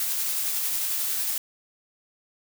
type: noise with tremolo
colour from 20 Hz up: blue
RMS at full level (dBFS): -26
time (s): 0-1.38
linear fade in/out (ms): 2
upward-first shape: triangle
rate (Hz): 11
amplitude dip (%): 25
effects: none